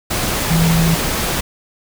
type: tone in noise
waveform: sine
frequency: 164.8 Hz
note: E3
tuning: in tune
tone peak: -12 dBFS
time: 0.5-0.95 s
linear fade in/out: 10 ms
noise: pink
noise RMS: -19 dBFS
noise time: 0.1-1.41 s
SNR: +4 dB
effects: none